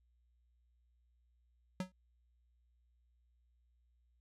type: tone with exponential decay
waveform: square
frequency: 185 Hz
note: F#3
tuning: in tune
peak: -33 dBFS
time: 1.8-1.92 s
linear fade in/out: 2 ms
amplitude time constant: 25 ms
effects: added 60 Hz sine -70 dBFS peak until 4.2 s + low-pass 9000 Hz 12 dB/octave